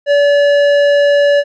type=tone with tanh clipping; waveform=sine; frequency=574 Hz; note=D5; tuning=40 cents flat; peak=-9 dBFS; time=0.06-1.44 s; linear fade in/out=50 ms; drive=13 dB; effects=none